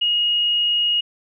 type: tone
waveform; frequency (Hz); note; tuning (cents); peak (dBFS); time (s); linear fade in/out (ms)
sine; 2876; F#7; -50; -16; 0.01-1.01; 10
effects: none